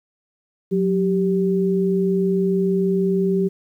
sine tone pair together, 183.3 / 389.7 Hz, F#3 / G4, -16 / -10 cents, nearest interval octave + minor second, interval 1306 cents, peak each -19 dBFS, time 0.71-3.49 s, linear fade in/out 20 ms, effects 9-bit

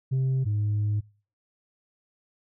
sine tone pair in turn, 131.8 / 104.61 Hz, C3 / G#2, +13 / +13 cents, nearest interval major third, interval 400 cents, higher first, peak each -19 / -21 dBFS, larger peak first, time 0.11-0.45 / 0.45-1.01 s, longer second, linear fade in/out 20 ms, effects noise-tail reverb RT60 0.4 s tail -25 dB re dry + tanh soft clip ceiling -21 dBFS

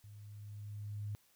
sine tone with level ramp, 103.83 Hz, G#2, in tune, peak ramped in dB -51 to -37 dBFS, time 0.04-1.15 s, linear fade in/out 0 ms, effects white hiss -70 dBFS RMS until 1.35 s

